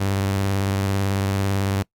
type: tone with vibrato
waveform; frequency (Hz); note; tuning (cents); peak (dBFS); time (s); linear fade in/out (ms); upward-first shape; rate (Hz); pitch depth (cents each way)
sawtooth; 98; G2; 0; -16; 0-1.83; 10; square; 18; 32
effects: noise-tail reverb RT60 0.1 s tail -23 dB re dry + Opus 48 kbps